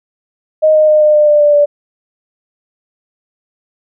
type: tone with pitch steps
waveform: sine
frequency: 622.3 / 616.6 / 610.9 / 605.3 / 599.7 / 594.2 / 588.7 / 583.3 Hz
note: D#5 / D#5 / D#5 / D#5 / D5 / D5 / D5 / D5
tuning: 0 / -16 / -32 / -48 / +36 / +20 / +4 / -12 cents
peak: -5 dBFS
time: 0.62-1.66 s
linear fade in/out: 20 ms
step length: 130 ms
effects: none